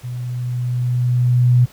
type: tone with level ramp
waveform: sine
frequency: 123.47 Hz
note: B2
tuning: in tune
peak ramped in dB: -24 to -8 dBFS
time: 0.03-1.66 s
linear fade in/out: 20 ms
effects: pink hiss -46 dBFS RMS until 1.72 s